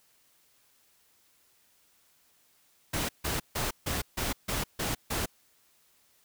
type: noise bursts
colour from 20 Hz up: pink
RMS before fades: -31 dBFS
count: 8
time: 2.93-5.26 s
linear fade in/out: 10 ms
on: 160 ms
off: 150 ms
effects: white hiss -66 dBFS RMS until 6.24 s